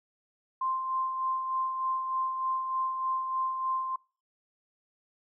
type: tone with tremolo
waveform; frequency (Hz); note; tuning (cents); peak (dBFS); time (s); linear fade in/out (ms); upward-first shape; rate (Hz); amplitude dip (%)
sine; 1046.5; C6; 0; -26; 0.61-3.96; 5; sine; 3.3; 45
effects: noise-tail reverb RT60 0.4 s tail -26 dB re dry